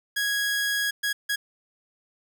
sawtooth tone bursts at uneven times, 1657 Hz, G#6, 4 cents flat, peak -20 dBFS, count 3, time 0.16-0.91 / 1.03-1.13 / 1.29-1.36 s, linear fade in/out 10 ms, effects none

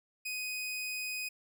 sawtooth tone, 2500 Hz, D#7, 8 cents sharp, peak -32 dBFS, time 0.25-1.29 s, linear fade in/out 10 ms, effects none

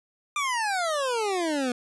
25% pulse exponential sweep, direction down, 1206 to 240.1 Hz, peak -21 dBFS, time 0.36-1.72 s, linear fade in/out 2 ms, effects resampled to 24000 Hz

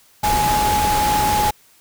sine tone in noise, 839 Hz, G#5, 17 cents sharp, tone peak -16 dBFS, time 0.23-1.51 s, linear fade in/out 10 ms, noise pink, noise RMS -22 dBFS, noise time 0.23-1.51 s, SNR +3 dB, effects white hiss -53 dBFS RMS until 1.8 s

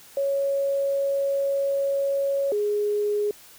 sine tone pair in turn, 554.4 / 415.3 Hz, C#5 / G#4, 0 / 0 cents, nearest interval perfect fourth, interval 500 cents, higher first, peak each -21 dBFS, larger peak neither, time 0.17-2.52 / 2.52-3.31 s, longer first, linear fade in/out 2 ms, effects white hiss -49 dBFS RMS until 3.58 s

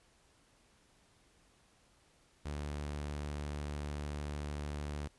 sawtooth tone, 73.42 Hz, D2, in tune, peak -34 dBFS, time 2.45-5.08 s, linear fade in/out 10 ms, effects pink hiss -68 dBFS RMS until 5.18 s + resampled to 24000 Hz

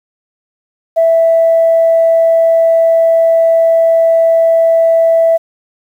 sine tone, 659.3 Hz, E5, in tune, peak -5 dBFS, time 0.96-5.38 s, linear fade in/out 20 ms, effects tanh soft clip ceiling -1 dBFS + 7-bit

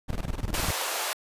brown noise with tremolo, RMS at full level -27 dBFS, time 0.08-0.73 s, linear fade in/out 20 ms, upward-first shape square, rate 20 Hz, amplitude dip 80%
pink high-pass noise, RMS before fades -30 dBFS, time 0.54-1.13 s, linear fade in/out 0 ms, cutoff 520 Hz, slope 24 dB/octave
effects resampled to 32000 Hz

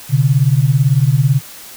sine beating tone pair, 126.5 / 144.5 Hz, B2 / D3, +42 / -28 cents, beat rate 18 Hz, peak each -12 dBFS, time 0.09-1.41 s, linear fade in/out 50 ms, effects white hiss -35 dBFS RMS until 1.76 s

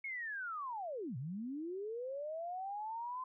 sine linear two-way sweep, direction down then up, 2209 to 116.54 to 1037 Hz, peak -39 dBFS, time 0.04-3.24 s, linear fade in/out 5 ms, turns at 1.17 s, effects none

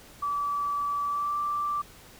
sine tone with pitch glide, 1153 to 1172.5 Hz, D6 to D6, -32 to -3 cents, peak -26 dBFS, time 0.22-1.82 s, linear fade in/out 10 ms, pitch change +29 cents, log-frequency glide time 1.06-1.37 s, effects pink hiss -51 dBFS RMS until 2.19 s

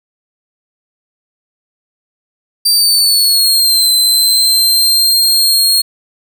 sawtooth exponential two-way sweep, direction down then up, 4699 to 4059 to 4274 Hz, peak -5 dBFS, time 2.65-5.82 s, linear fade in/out 10 ms, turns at 3.92 s, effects none

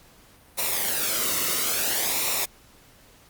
white noise with flanger, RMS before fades -25 dBFS, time 0.57-2.46 s, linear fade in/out 20 ms, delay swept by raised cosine 0.62 to 1.24 ms, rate 0.59 Hz, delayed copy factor -0.6, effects pink hiss -54 dBFS RMS until 3.29 s + Opus 48 kbps

